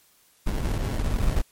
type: noise with sample-and-hold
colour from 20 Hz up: brown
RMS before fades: -24 dBFS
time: 0.46-1.42 s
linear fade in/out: 10 ms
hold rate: 1225 Hz
effects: white hiss -60 dBFS RMS until 1.51 s + MP3 64 kbps